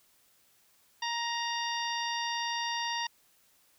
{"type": "harmonic tone with a mistuned harmonic", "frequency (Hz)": 938, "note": "A#5", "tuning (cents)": 11, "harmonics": [1, 2, 3, 4, 5, 6], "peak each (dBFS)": [-34, -37, -39, -40, -41, -42], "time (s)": [1.02, 3.07], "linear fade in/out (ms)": 5, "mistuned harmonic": 4, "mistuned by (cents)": -53, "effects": ["white hiss -66 dBFS RMS until 3.78 s"]}